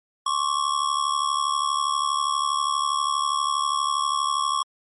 square ring-modulated tone, 1108.7 Hz, C#6, in tune, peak -19 dBFS, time 0.26-4.63 s, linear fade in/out 5 ms, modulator 36.2 Hz, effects MP3 48 kbps

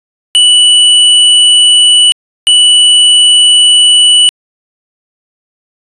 square tone pair in turn, 2960 / 2960 Hz, F#7 / F#7, 0 / 0 cents, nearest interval unison, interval 0 cents, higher neither, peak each -3 dBFS, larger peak neither, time 0.35-2.12 / 2.47-4.29 s, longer second, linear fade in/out 0 ms, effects resampled to 24000 Hz

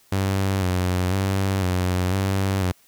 sawtooth tone with vibrato, 93.9 Hz, F#2, 26 cents sharp, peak -16 dBFS, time 0.12-2.72 s, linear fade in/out 5 ms, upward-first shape square, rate 1 Hz, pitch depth 53 cents each way, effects white hiss -57 dBFS RMS until 2.87 s

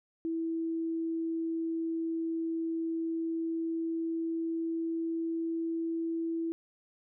sine tone with pitch glide, 328 to 330.1 Hz, E4 to E4, -9 to +2 cents, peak -30 dBFS, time 0.25-6.52 s, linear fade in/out 0 ms, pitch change +11 cents, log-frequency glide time 2.87-6.11 s, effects none

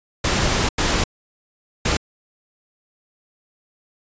pink noise bursts at uneven times, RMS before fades -19 dBFS, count 3, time 0.24-0.69 / 0.78-1.04 / 1.85-1.97 s, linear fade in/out 5 ms, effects resampled to 16000 Hz

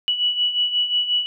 sine beating tone pair, 2941 / 2946.6 Hz, F#7 / F#7, -11 / -8 cents, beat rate 5.6 Hz, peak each -25 / -19 dBFS, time 0.08-1.26 s, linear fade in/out 0 ms, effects none

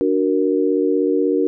sine chord, D augmented, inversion none, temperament equal, 293.7 / 370 / 466.2 Hz, D4 / F#4 / A#4, 0 / 0 / 0 cents, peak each -19 dBFS, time 0.01-1.47 s, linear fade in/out 0 ms, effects none

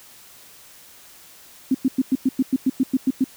sine tone bursts, 261.9 Hz, C4, 2 cents sharp, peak -14 dBFS, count 12, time 1.71-3.242 s, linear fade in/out 5 ms, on 36 ms, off 100 ms, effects white hiss -47 dBFS RMS until 3.36 s

